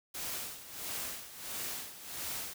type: noise with tremolo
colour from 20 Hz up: white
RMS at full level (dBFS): -38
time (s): 0.14-2.54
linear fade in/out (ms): 10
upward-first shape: sine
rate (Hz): 1.5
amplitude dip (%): 75
effects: none